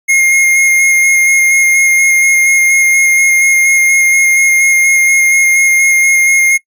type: tone with vibrato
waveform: square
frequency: 2139 Hz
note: C7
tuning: 38 cents sharp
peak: -7 dBFS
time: 0.08-6.58 s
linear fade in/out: 20 ms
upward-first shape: square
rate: 4.2 Hz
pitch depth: 10 cents each way
effects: noise-tail reverb RT60 0.1 s tail -20 dB re dry + resampled to 32000 Hz